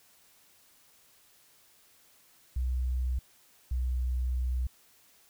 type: tone pair in turn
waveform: sine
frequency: 63 / 62.56 Hz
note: B1 / B1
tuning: +35 / +23 cents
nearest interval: unison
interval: 12 cents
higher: first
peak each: -27 dBFS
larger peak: neither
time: 2.56-3.19 / 3.71-4.67 s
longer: second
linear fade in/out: 5 ms
effects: white hiss -62 dBFS RMS until 5.29 s